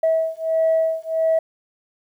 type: beating tone pair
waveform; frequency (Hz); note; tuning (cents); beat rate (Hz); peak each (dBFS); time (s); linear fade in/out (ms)
sine; 646 / 647.5; E5 / E5; -35 / -31; 1.5; -19; 0.03-1.39; 5
effects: tanh soft clip ceiling -11 dBFS + 9-bit